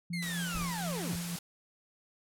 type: tone with tremolo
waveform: sine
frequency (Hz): 172.3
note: F3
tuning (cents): -23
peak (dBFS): -33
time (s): 0.1-1.36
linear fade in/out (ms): 5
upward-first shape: sine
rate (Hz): 4.1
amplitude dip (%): 40
type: linear sweep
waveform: 30% pulse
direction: down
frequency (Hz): 2191 to 60.4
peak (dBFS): -35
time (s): 0.13-1.16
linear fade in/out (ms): 5
type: noise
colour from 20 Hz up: white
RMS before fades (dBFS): -40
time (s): 0.22-1.39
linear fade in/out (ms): 5
type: noise with exponential decay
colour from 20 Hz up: brown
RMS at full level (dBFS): -37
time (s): 0.54-0.98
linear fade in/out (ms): 5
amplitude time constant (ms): 94
effects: low-pass 12000 Hz 12 dB/octave